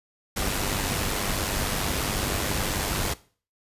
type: noise with amplitude modulation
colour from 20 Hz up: pink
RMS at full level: -25 dBFS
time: 0.36-3.14 s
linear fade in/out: 10 ms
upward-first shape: sine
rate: 98.5 Hz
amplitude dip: 45%
effects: noise-tail reverb RT60 0.4 s tail -18 dB re dry + resampled to 32000 Hz